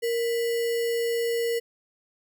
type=tone with sample-and-hold; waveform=sine; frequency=466.2 Hz; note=A#4; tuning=in tune; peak=-23 dBFS; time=0.02-1.6 s; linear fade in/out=20 ms; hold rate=2450 Hz; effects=none